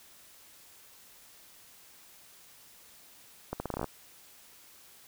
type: accelerating click train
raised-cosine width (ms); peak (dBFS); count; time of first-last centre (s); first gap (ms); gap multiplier
1; -19; 10; 3.53-3.843; 70; 0.81
effects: white hiss -56 dBFS RMS until 5.07 s